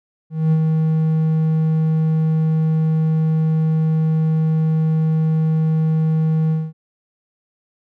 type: tone with ADSR envelope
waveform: triangle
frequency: 158.6 Hz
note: D#3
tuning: 33 cents sharp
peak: -9 dBFS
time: 0.3-6.73 s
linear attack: 220 ms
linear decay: 54 ms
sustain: -3 dB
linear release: 220 ms
effects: none